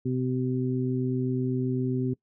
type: harmonic tone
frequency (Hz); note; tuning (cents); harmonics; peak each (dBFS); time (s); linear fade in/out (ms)
127.8; C3; -40; 1 / 2 / 3; -28 / -28 / -32; 0.05-2.14; 10
effects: noise-tail reverb RT60 0.1 s tail -22 dB re dry